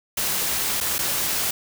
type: noise with dropouts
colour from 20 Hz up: white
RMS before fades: -24 dBFS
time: 0.17-1.51 s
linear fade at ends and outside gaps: 5 ms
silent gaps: 0.804-0.809 / 0.983-0.989 s
effects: none